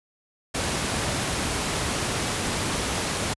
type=noise; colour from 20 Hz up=pink; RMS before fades=-26 dBFS; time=0.54-3.34 s; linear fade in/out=10 ms; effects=high-pass 60 Hz 12 dB/octave + resampled to 24000 Hz